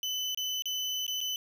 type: tone with dropouts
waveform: 35% pulse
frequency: 3014 Hz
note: F#7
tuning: 31 cents sharp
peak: -29 dBFS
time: 0.03-1.36 s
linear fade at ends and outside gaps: 1 ms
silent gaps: 0.347-0.374 / 0.622-0.656 / 1.066-1.079 / 1.206-1.212 s
effects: none